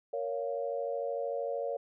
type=chord; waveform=sine; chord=Bb minor; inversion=none; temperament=just; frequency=466.2 / 559.4 / 699.2 Hz; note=Bb4 / Db5 / F5; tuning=0 / +16 / +2 cents; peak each=-36 / -34 / -40 dBFS; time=0.13-1.77 s; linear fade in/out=5 ms; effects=none